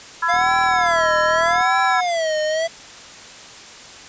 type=harmonic tone; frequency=335.5 Hz; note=E4; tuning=31 cents sharp; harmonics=3 / 4 / 5; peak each=-21 / -21 / -21 dBFS; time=0.22-2.01 s; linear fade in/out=10 ms
type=tone with vibrato; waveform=square; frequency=689 Hz; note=F5; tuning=24 cents flat; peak=-19 dBFS; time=0.28-2.68 s; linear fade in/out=20 ms; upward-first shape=sine; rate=0.82 Hz; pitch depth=200 cents each way
type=click train; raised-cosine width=2 ms; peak=-24 dBFS; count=52; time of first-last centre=0.34-1.609 s; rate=40.2 Hz
effects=white hiss -39 dBFS RMS until 4.08 s + resampled to 16000 Hz